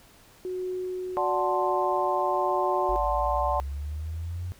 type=tone with tremolo; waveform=sine; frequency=367.6 Hz; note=F#4; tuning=11 cents flat; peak=-28 dBFS; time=0.45-2.96 s; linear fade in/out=0 ms; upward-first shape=triangle; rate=1 Hz; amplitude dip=30%
type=chord; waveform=sine; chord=D dominant seventh; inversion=none; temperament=equal with one note detuned; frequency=583.6 / 740 / 880 / 1046.5 Hz; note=D5 / F#5 / A5 / C6; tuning=-11 / 0 / 0 / 0 cents; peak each=-29 / -29 / -29 / -29 dBFS; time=1.17-3.6 s; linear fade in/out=0 ms
type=linear sweep; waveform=sine; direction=up; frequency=49 to 90.7 Hz; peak=-30 dBFS; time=2.89-4.52 s; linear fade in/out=0 ms
effects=pink hiss -55 dBFS RMS until 4.59 s